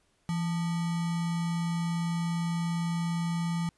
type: tone with sample-and-hold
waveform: sine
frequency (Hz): 168.7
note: E3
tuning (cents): +40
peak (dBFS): -27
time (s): 0.29-3.69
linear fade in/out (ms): 0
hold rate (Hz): 1050
effects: pink hiss -70 dBFS RMS until 3.77 s + resampled to 24000 Hz